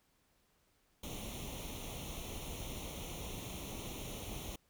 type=noise with comb filter; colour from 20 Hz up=pink; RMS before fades=-44 dBFS; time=1.03-4.56 s; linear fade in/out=5 ms; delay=0.31 ms; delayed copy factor=+0.8; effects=pink hiss -74 dBFS RMS until 4.69 s